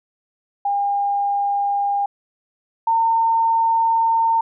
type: tone pair in turn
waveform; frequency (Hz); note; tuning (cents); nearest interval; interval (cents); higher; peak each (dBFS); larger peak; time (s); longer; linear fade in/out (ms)
sine; 806 / 909.4; G5 / A#5; +48 / -43; major second; 209; second; -17 / -14; second; 0.65-2.06 / 2.87-4.41; second; 5
effects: none